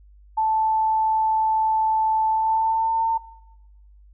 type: tone with pitch glide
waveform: sine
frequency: 878 to 903.2 Hz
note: A5 to A5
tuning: -4 to +45 cents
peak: -18 dBFS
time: 0.37-3.18 s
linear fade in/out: 10 ms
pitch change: +49 cents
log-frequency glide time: 2.28-3.02 s
effects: noise-tail reverb RT60 0.9 s tail -18 dB re dry + added 50 Hz sine -47 dBFS peak until 4.13 s